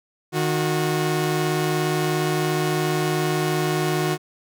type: tone pair together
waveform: sawtooth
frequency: 153.9 / 364.9 Hz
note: D#3 / F#4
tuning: -19 / -24 cents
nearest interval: octave + minor third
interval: 1495 cents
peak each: -19 dBFS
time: 0.32-4.18 s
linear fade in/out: 50 ms
effects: none